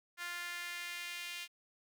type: tone with high-pass filter sweep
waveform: sawtooth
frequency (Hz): 349.2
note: F4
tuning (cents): 0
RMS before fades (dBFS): -43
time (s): 0.17-1.48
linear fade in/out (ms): 50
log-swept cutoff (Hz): 1600 to 2600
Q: 2.3
effects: none